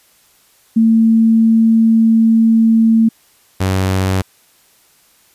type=tone pair in turn; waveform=sine / sawtooth; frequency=225.1 / 94.64 Hz; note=A3 / F#2; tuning=+40 / +40 cents; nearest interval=octave + minor third; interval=1500 cents; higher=first; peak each=-7 / -9 dBFS; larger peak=first; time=0.76-3.09 / 3.6-4.22 s; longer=first; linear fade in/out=10 ms; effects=white hiss -52 dBFS RMS until 5.34 s + resampled to 32000 Hz